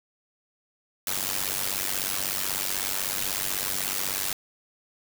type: noise with amplitude modulation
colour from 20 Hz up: white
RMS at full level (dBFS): -25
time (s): 1.07-4.33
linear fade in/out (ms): 2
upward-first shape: sine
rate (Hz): 96.2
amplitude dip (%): 90
effects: none